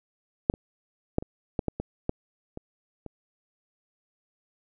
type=clicks; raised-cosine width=2 ms; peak=-6 / -21 / -9 / -23 / -12 / -13 / -17 / -12 / -23 / -25 dBFS; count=10; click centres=0.499 / 0.539 / 1.184 / 1.225 / 1.592 / 1.683 / 1.8 / 2.094 / 2.574 / 3.063 s; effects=none